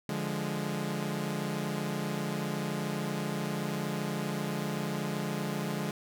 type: chord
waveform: sawtooth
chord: D diminished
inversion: none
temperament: equal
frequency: 146.83 / 174.61 / 207.7 Hz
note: D3 / F3 / Ab3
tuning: 0 / 0 / 0 cents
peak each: -32 / -33 / -31 dBFS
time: 0.09-5.91 s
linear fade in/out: 2 ms
effects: none